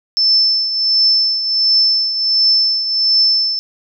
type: tone with tremolo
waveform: sine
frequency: 5290 Hz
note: E8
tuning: 5 cents sharp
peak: -8 dBFS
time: 0.17-3.59 s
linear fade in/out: 0 ms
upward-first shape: triangle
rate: 1.4 Hz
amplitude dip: 65%
effects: none